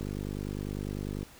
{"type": "click train", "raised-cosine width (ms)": 3, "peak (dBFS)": -23, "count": 62, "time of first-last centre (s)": [0.01, 1.23], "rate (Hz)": 50, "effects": ["pink hiss -53 dBFS RMS until 1.39 s"]}